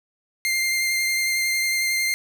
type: tone with vibrato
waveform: sawtooth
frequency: 2100 Hz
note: C7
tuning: 6 cents sharp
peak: -17 dBFS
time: 0.45-2.14 s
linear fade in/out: 0 ms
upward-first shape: triangle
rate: 11 Hz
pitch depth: 15 cents each way
effects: none